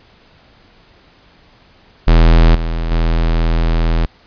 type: tone with level steps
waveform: square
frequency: 41.2 Hz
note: E1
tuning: in tune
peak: -6 / -17 / -12 dBFS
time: 2.07-4.06 s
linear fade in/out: 10 ms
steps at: 2.55 / 2.91 s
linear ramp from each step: 2 ms
effects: pink hiss -48 dBFS RMS until 4.26 s + resampled to 11025 Hz